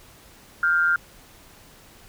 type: tone pair together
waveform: sine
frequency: 1401.6 / 1568 Hz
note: F6 / G6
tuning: +6 / 0 cents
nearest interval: major second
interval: 194 cents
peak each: -18 / -24 dBFS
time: 0.63-0.96 s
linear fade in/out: 2 ms
effects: pink hiss -50 dBFS RMS until 2.08 s